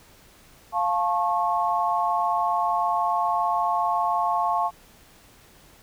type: chord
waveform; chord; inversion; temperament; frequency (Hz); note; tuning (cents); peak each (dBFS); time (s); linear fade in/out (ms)
sine; F augmented; none; just; 698.5 / 873.1 / 1091.3; F5 / A5 / C#6; 0 / -14 / -27; -25; 0.72-4.71; 50
effects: pink hiss -53 dBFS RMS until 5.82 s